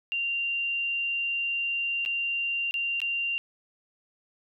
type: tone with dropouts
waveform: sine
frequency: 2775 Hz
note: F7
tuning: 12 cents flat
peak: -26 dBFS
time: 0.12-3.38 s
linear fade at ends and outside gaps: 0 ms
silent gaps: 2.051-2.06 / 2.71-2.741 / 3.003-3.017 s
effects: none